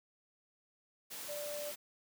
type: tone in noise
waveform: sine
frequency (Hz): 587.3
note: D5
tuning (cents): 0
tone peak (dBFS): -40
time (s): 1.28-1.72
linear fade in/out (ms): 20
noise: white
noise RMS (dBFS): -45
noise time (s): 1.1-1.76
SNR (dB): +2
effects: high-pass 150 Hz 12 dB/octave